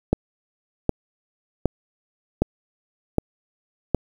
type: click train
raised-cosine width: 2 ms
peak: -4 dBFS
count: 6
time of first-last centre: 0.13-3.947 s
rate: 1.31 Hz
effects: 7-bit